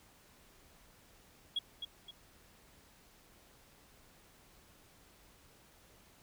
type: tone with echo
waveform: sine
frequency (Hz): 3322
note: G#7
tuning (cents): 0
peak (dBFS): -30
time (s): 1.56-1.59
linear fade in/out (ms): 5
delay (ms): 260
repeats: 2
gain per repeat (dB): -8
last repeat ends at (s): 2.11
effects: tanh soft clip ceiling -27 dBFS + pink hiss -63 dBFS RMS until 6.22 s